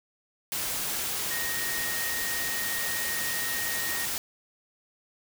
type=tone in noise; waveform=sine; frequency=1864.7 Hz; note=A#6; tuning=in tune; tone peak=-33 dBFS; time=1.31-4.05 s; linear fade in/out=0 ms; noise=white; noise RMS=-31 dBFS; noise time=0.52-4.18 s; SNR=-5 dB; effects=none